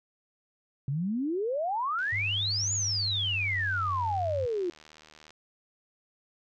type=exponential two-way sweep; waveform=sine; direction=up then down; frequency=130 to 7040 to 338.2 Hz; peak=-27 dBFS; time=0.88-4.7 s; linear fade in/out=2 ms; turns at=2.73 s
type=click train; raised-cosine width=0.2 ms; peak=-34 dBFS; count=257; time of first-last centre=1.99-5.306 s; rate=77.2 Hz
type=tone with pitch glide; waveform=sine; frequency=100.4 to 93.68 Hz; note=G2 to F#2; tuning=+42 to +22 cents; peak=-33 dBFS; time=2.12-4.46 s; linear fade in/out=10 ms; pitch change=-120 cents; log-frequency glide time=2.88-4.01 s
effects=none